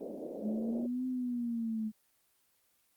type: band-pass noise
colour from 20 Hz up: white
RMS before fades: -42 dBFS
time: 0-0.87 s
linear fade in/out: 10 ms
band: 200 to 610 Hz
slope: 48 dB/octave
type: exponential two-way sweep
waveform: sine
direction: up then down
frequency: 210 to 257.8 to 214.6 Hz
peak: -32 dBFS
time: 0.41-1.92 s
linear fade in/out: 50 ms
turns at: 1.06 s
effects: white hiss -72 dBFS RMS until 2.96 s + Opus 24 kbps